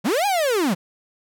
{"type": "linear two-way sweep", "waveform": "45% pulse", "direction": "up then down", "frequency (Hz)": [155.56, 839, 155.56], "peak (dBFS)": -18, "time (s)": [0.04, 0.75], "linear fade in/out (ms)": 20, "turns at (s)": 0.26, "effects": []}